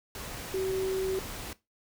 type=tone in noise; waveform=sine; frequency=380 Hz; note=F#4; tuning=46 cents sharp; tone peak=-27 dBFS; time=0.54-1.19 s; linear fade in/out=2 ms; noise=pink; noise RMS=-40 dBFS; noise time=0.15-1.53 s; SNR=+10 dB; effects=noise-tail reverb RT60 0.2 s tail -17 dB re dry